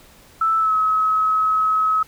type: tone with pitch glide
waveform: sine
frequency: 1318.5 to 1281.7 Hz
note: E6 to E6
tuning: 0 to -49 cents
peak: -15 dBFS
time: 0.41-2.03 s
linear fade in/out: 5 ms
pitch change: -49 cents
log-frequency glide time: 0.59-0.74 s
effects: pink hiss -49 dBFS RMS until 2.07 s